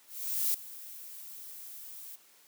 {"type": "noise with ADSR envelope", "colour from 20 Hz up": "violet", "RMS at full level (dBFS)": -28, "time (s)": [0.07, 2.16], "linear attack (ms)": 470, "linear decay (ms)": 6, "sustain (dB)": -18, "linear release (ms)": 8, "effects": ["white hiss -61 dBFS RMS until 2.47 s", "high-pass 200 Hz 12 dB/octave"]}